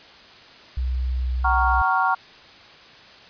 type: tone with pitch glide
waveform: sine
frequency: 63.4 to 62.42 Hz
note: B1 to B1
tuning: +46 to +19 cents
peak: -21 dBFS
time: 0.77-1.82 s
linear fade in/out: 5 ms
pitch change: -27 cents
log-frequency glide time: 1.12-1.58 s
type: chord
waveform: sine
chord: Gb major seventh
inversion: none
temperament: equal with one note detuned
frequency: 757.7 / 932.3 / 1108.7 / 1396.9 Hz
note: Gb5 / Bb5 / Db6 / F6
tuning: +41 / 0 / 0 / 0 cents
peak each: -23 dBFS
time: 1.44-2.15 s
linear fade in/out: 10 ms
effects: white hiss -46 dBFS RMS until 3.29 s + resampled to 11025 Hz